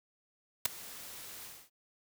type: noise with ADSR envelope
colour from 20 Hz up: white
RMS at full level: -24 dBFS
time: 0.65-1.7 s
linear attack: 6 ms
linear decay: 8 ms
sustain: -23 dB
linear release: 250 ms
effects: none